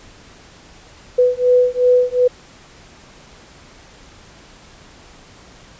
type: beating tone pair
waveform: sine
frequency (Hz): 495.7 / 498.4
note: B4 / B4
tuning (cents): +6 / +16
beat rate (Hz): 2.7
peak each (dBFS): -14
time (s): 1.18-2.28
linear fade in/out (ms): 10
effects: pink hiss -44 dBFS RMS until 5.79 s + resampled to 16000 Hz